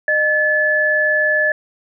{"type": "tone pair together", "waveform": "sine", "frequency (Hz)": [611, 1726.5], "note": ["D#5", "A6"], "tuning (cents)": [-32, -33], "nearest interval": "octave + tritone", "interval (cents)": 1799, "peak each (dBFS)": [-19, -14], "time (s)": [0.08, 1.52], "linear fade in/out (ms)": 2, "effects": []}